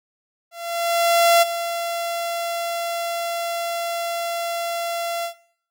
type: tone with ADSR envelope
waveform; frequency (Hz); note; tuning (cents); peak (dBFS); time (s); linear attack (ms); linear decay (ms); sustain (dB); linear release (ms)
sawtooth; 682; F5; -41; -8; 0.51-5.34; 910; 19; -12; 98
effects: noise-tail reverb RT60 0.6 s tail -18 dB re dry